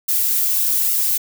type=noise with flanger; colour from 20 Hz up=violet; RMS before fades=-18 dBFS; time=0.08-1.18 s; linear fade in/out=10 ms; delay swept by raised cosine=1.2 to 6.4 ms; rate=1.2 Hz; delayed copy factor=-0.9; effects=none